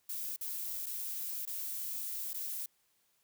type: noise with dropouts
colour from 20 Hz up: violet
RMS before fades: -39 dBFS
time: 0.09-2.66 s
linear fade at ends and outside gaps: 5 ms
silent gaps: 0.363-0.41 / 0.86-0.864 / 1.454-1.473 / 2.333-2.342 s
effects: white hiss -74 dBFS RMS until 3.23 s